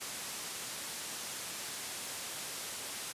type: low-pass noise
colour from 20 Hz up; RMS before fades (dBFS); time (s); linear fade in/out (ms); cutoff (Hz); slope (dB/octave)
white; -42; 0-3.13; 20; 11000; 24
effects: high-pass 100 Hz 12 dB/octave + resampled to 32000 Hz